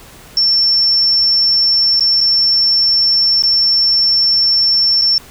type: tone with dropouts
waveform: sine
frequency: 5410 Hz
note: E8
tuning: 44 cents sharp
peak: -9 dBFS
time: 0.37-5.18 s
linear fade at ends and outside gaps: 1 ms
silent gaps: 1.996-2.007 / 2.206-2.211 / 3.423-3.436 / 5.014-5.019 s
effects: pink hiss -39 dBFS RMS until 5.3 s